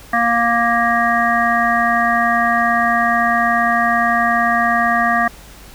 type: harmonic tone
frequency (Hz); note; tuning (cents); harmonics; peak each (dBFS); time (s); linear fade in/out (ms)
234.4; A#3; +10; 1 / 3 / 5 / 7 / 8; -22 / -17 / -18 / -21 / -19; 0.13-5.28; 5
effects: added 50 Hz sine -42 dBFS peak until 5.74 s + pink hiss -41 dBFS RMS until 5.74 s